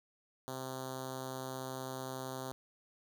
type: tone with notch filter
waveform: 5% pulse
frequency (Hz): 130.81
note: C3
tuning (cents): 0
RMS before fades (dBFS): -42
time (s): 0.48-2.52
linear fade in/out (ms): 0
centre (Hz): 2100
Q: 0.72
effects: none